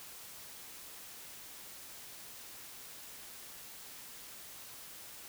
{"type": "silence", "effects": ["white hiss -50 dBFS RMS until 5.28 s"]}